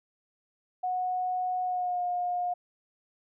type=tone with pitch glide; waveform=sine; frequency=733 to 713.8 Hz; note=F#5 to F5; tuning=-16 to +38 cents; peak=-27 dBFS; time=0.83-2.54 s; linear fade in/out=10 ms; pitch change=-46 cents; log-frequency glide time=1.63-2.02 s; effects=none